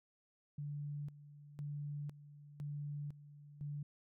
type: tone with tremolo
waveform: sine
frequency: 145.7 Hz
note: D3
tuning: 13 cents flat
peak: -40 dBFS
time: 0.58-3.83 s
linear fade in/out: 5 ms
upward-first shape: square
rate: 0.99 Hz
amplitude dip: 80%
effects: none